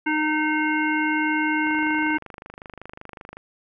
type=harmonic tone; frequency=307.2 Hz; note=D#4; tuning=22 cents flat; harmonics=1 / 3 / 5 / 7 / 9; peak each=-23 / -27 / -26 / -27 / -34 dBFS; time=0.06-2.18 s; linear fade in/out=10 ms
type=click train; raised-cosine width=0.5 ms; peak=-23 dBFS; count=44; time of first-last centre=1.67-3.37 s; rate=25.3 Hz
effects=none